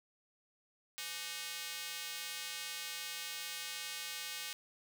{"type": "tone with high-pass filter", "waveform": "square", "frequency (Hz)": 168.7, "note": "E3", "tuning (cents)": 40, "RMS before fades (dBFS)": -43, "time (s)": [0.98, 4.53], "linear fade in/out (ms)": 0, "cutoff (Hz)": 2700, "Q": 0.93, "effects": []}